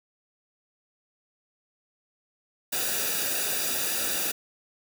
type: noise with comb filter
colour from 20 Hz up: white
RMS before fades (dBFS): -28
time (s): 2.72-4.32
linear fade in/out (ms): 10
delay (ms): 0.94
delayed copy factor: -0.7
effects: none